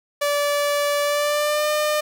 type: tone with pitch glide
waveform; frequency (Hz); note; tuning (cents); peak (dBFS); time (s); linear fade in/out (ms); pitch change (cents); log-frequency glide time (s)
sawtooth; 579 to 603.6; D5 to D5; -25 to +47; -15; 0.21-2.01; 10; +72; 1.02-1.7
effects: none